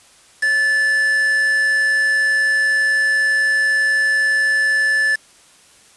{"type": "tone with quantisation", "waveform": "triangle", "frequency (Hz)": 1742, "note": "A6", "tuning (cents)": -18, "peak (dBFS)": -12, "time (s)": [0.42, 5.16], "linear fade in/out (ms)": 10, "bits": 4, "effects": ["white hiss -49 dBFS RMS until 5.96 s", "resampled to 24000 Hz"]}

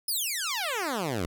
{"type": "exponential sweep", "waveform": "10% pulse", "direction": "down", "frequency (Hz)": [5240, 77.8], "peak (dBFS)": -20, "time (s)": [0.08, 1.26], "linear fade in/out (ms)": 5, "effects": []}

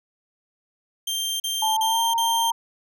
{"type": "tone bursts", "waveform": "sawtooth", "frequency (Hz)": 3164, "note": "G7", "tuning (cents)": 15, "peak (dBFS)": -21, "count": 4, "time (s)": [1.07, 2.507], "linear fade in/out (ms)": 5, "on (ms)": 330, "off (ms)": 39}
{"type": "tone with pitch glide", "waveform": "sine", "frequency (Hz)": [880, 921.1], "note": ["A5", "A#5"], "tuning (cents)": [0, -21], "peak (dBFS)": -20, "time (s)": [1.62, 2.52], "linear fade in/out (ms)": 5, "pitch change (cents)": 79, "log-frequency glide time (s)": [1.8, 2]}
{"effects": []}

